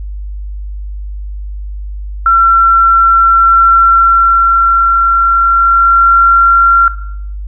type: tone with pitch glide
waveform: sine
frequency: 1355 to 1373.1 Hz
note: E6 to F6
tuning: +47 to -30 cents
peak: -4 dBFS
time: 2.26-6.88 s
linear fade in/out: 2 ms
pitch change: +23 cents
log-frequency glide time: 3.32-6.77 s
effects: noise-tail reverb RT60 0.7 s tail -17 dB re dry + added 50 Hz sine -19 dBFS peak until 7.47 s